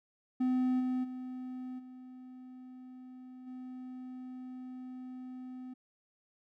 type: tone with level steps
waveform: triangle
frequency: 254.5 Hz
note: C4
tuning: 48 cents flat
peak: -25 / -28 / -37 / -45 / -40 dBFS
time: 0.4-5.74 s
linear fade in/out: 10 ms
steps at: 0.79 / 1.03 / 1.78 / 3.46 s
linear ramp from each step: 20 ms
effects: none